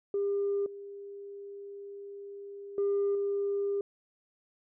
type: tone with level steps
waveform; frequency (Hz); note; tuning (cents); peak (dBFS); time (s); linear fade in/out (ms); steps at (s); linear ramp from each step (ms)
sine; 401.2; G4; +40; -26 / -41 / -24 / -27; 0.14-3.81; 2; 0.66 / 2.78 / 3.15; 2
effects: tanh soft clip ceiling -23 dBFS